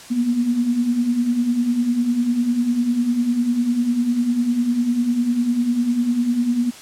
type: beating tone pair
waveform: sine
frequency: 232.6 / 242.6 Hz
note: A#3 / B3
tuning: -4 / -31 cents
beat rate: 10 Hz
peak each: -24 / -17 dBFS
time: 0.1-6.71 s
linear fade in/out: 20 ms
effects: white hiss -40 dBFS RMS until 6.81 s + low-pass 9000 Hz 12 dB/octave